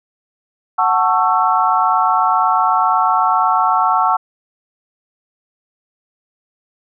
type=chord; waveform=sine; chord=F# minor seventh; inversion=none; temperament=just; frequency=740 / 888 / 1110 / 1332 Hz; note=F#5 / A5 / C#6 / E6; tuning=0 / +16 / +2 / +18 cents; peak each=-17 dBFS; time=0.78-4.17 s; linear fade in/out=10 ms; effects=none